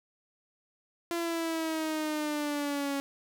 sawtooth exponential sweep, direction down, 341.8 to 277.2 Hz, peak -26 dBFS, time 1.11-3 s, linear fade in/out 0 ms, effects none

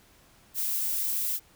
violet noise, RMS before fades -29 dBFS, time 0.54-1.4 s, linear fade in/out 50 ms, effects pink hiss -59 dBFS RMS until 1.55 s

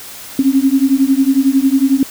sine beating tone pair, 264.6 / 275.6 Hz, C4 / C#4, +20 / -10 cents, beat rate 11 Hz, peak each -12 dBFS, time 0.39-2.03 s, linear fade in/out 2 ms, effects white hiss -32 dBFS RMS until 2.1 s

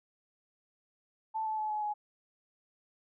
sine tone with pitch steps, 880 / 869.4 / 858.9 / 848.6 / 838.3 Hz, A5 / A5 / A5 / G#5 / G#5, 0 / -21 / -42 / +37 / +16 cents, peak -31 dBFS, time 1.34-1.94 s, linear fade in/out 20 ms, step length 120 ms, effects none

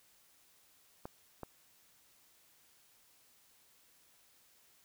clicks, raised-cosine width 1 ms, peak -28 dBFS, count 2, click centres 1.055 / 1.433 s, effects white hiss -67 dBFS RMS until 4.84 s

